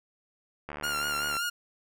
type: click train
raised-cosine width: 0.5 ms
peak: -22 dBFS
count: 51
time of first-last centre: 0.69-1.368 s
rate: 73.8 Hz
type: tone with vibrato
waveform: sawtooth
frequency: 1400 Hz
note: F6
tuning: 4 cents sharp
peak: -25 dBFS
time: 0.83-1.5 s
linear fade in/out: 10 ms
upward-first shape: sine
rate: 5.2 Hz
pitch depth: 46 cents each way
effects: none